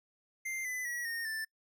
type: tone with pitch steps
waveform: square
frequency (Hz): 2093 / 2007 / 1923.7 / 1844.3 / 1768.1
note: C7 / B6 / B6 / A#6 / A6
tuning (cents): 0 / +27 / -46 / -19 / +8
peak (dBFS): -36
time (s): 0.45-1.45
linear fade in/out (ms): 10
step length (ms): 200
effects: noise-tail reverb RT60 0.1 s tail -26 dB re dry